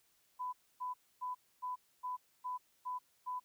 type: tone bursts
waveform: sine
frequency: 1000 Hz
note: B5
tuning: 21 cents sharp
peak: -37 dBFS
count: 8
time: 0.39-3.4 s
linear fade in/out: 20 ms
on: 140 ms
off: 270 ms
effects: white hiss -73 dBFS RMS until 3.44 s